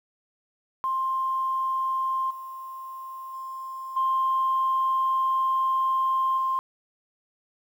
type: tone with level steps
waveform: sine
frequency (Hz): 1054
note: C6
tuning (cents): +12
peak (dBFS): -23 / -35 / -33 / -20 / -22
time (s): 0.84-6.59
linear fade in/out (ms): 0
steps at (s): 2.3 / 3.33 / 3.96 / 6.37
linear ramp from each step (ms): 10
effects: tanh soft clip ceiling -16 dBFS + 9-bit